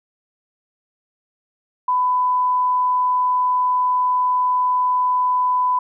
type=tone; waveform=sine; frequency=1000 Hz; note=B5; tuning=21 cents sharp; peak=-15 dBFS; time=1.88-5.79 s; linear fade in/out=5 ms; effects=none